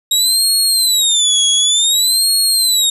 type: tone with vibrato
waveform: 25% pulse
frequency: 3788 Hz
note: A#7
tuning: 27 cents sharp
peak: -6 dBFS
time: 0.11-2.9 s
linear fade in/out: 5 ms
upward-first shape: sine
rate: 0.55 Hz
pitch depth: 220 cents each way
effects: resampled to 32000 Hz + 8-bit